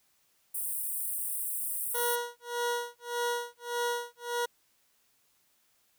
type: high-pass noise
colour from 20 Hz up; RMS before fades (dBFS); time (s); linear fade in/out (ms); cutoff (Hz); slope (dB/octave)
pink; -34; 0.54-2.16; 10; 8500; 96
type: tone with tremolo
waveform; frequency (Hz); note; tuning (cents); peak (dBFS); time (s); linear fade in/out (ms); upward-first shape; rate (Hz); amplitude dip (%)
20% pulse; 479.5; A#4; +49; -23; 1.94-4.46; 10; sine; 1.7; 100
effects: white hiss -70 dBFS RMS until 5.98 s